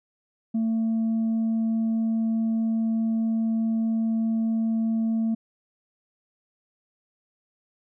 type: tone with tanh clipping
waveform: sine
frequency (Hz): 224.6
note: A3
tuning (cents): +36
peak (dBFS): -22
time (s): 0.54-5.35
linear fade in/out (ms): 10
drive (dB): 1
effects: none